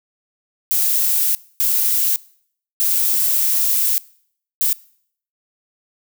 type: noise bursts at uneven times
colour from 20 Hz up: violet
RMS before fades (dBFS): -17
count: 4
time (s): 0.71-1.35 / 1.6-2.16 / 2.8-3.98 / 4.61-4.73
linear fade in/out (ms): 0
effects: noise-tail reverb RT60 0.6 s tail -22 dB re dry